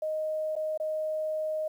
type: tone with dropouts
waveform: sine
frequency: 622.3 Hz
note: D#5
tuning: in tune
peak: -28 dBFS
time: 0.02-1.68 s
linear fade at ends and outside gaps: 5 ms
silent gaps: 0.555-0.563 / 0.776-0.799 s
effects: 10-bit